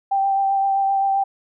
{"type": "tone with vibrato", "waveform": "sine", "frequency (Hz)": 784, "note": "G5", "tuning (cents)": 0, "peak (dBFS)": -16, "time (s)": [0.11, 1.24], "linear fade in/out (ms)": 10, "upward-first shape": "triangle", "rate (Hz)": 7.7, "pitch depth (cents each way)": 18, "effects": []}